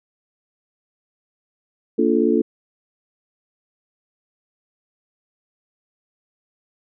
sine chord, Bb major seventh, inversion none, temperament just, 233.1 / 291.4 / 349.6 / 437 Hz, Bb3 / D4 / F4 / A4, 0 / -13 / +2 / -12 cents, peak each -20 dBFS, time 1.98-2.42 s, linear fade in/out 10 ms, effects none

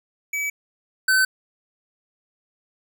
square tone pair in turn, 2288 / 1527.1 Hz, D7 / G6, -46 / -46 cents, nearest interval perfect fifth, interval 700 cents, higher first, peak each -24 / -16 dBFS, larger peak second, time 0.33-0.5 / 1.08-1.25 s, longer neither, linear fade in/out 5 ms, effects none

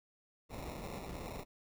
pink noise with sample-and-hold, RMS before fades -44 dBFS, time 0.49-1.45 s, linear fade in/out 50 ms, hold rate 1575 Hz, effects none

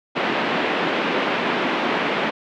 pink band-pass noise, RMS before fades -22 dBFS, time 0.15-2.31 s, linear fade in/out 20 ms, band 220 to 3100 Hz, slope 24 dB/octave, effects none

